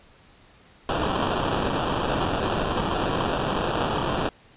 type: noise with sample-and-hold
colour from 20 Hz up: violet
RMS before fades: -25 dBFS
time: 0.89-4.29 s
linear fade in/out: 2 ms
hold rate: 2100 Hz
effects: pink hiss -54 dBFS RMS until 4.56 s + resampled to 8000 Hz